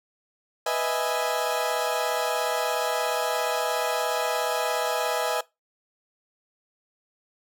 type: chord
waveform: 30% pulse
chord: E major seventh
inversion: second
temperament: equal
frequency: 493.9 / 622.3 / 659.3 / 830.6 Hz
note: B4 / D#5 / E5 / G#5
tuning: 0 / 0 / 0 / 0 cents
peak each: -27 dBFS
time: 0.66-5.41 s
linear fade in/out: 5 ms
effects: noise-tail reverb RT60 0.2 s tail -20 dB re dry